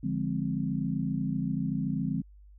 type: chord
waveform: sine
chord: D half-diminished seventh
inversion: none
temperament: equal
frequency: 146.83 / 174.61 / 207.7 / 261.6 Hz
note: D3 / F3 / Ab3 / C4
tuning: 0 / 0 / 0 / 0 cents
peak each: -33 dBFS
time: 0.03-2.22 s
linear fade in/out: 10 ms
effects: added 50 Hz sine -50 dBFS peak until 2.58 s